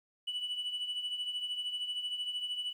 sine tone with tremolo, 2960 Hz, F#7, in tune, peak -29 dBFS, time 0.27-2.73 s, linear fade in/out 10 ms, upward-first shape triangle, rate 13 Hz, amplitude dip 75%, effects tanh soft clip ceiling -31 dBFS + 11-bit

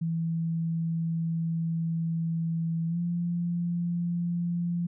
sine tone with pitch glide, 164.81 to 172.7 Hz, E3 to F3, 0 to -19 cents, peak -26 dBFS, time 0.01-4.87 s, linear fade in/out 10 ms, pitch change +81 cents, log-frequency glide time 2.88-2.98 s, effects none

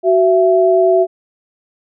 sine tone pair together, 374.3 / 667 Hz, F#4 / E5, +20 / +20 cents, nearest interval minor seventh, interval 1000 cents, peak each -11 dBFS, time 0.03-1.07 s, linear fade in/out 50 ms, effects none

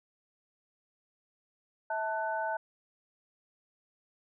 sine tone cluster, 649 / 884 / 1498 Hz, E5 / A5 / F#6, -27 / +8 / +21 cents, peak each -35 / -33 / -37 dBFS, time 1.9-2.57 s, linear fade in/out 5 ms, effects none

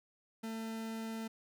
40% pulse tone, 223.6 Hz, A3, 28 cents sharp, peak -38 dBFS, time 0.43-1.28 s, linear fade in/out 10 ms, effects none

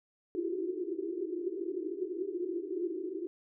pink band-pass noise, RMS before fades -36 dBFS, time 0.35-3.27 s, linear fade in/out 0 ms, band 330 to 390 Hz, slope 96 dB/octave, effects none

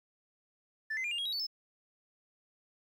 sine tone with pitch steps, 1760 / 2057 / 2404 / 2810 / 3284 / 3839 / 4486 / 5244 Hz, A6 / C7 / D7 / F7 / G#7 / B7 / C#8 / E8, 0 / -30 / +40 / +10 / -20 / -50 / +20 / -10 cents, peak -30 dBFS, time 0.9-1.468 s, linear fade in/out 10 ms, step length 71 ms, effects tanh soft clip ceiling -32 dBFS + 11-bit

